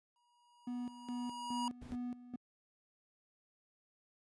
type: tone with exponential growth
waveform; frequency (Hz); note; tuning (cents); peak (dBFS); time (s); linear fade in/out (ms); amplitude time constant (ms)
square; 960; B5; -49; -36; 0.16-1.68; 1; 330
type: tone with tremolo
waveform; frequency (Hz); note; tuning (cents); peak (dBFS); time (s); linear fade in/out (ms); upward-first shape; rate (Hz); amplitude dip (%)
triangle; 245.4; B3; -11; -36; 0.67-2.36; 5; square; 2.4; 80
type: noise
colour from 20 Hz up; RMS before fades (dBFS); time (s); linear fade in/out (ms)
brown; -45; 1.81-1.96; 10
effects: high-pass 60 Hz 12 dB/octave + resampled to 24000 Hz